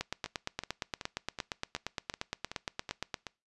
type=two click trains; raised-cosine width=0.2 ms; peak=-21 / -16 dBFS; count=9 / 28; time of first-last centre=0.26-3.268 / 0.01-3.142 s; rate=2.66 / 8.62 Hz; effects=noise-tail reverb RT60 0.3 s tail -24 dB re dry + resampled to 24000 Hz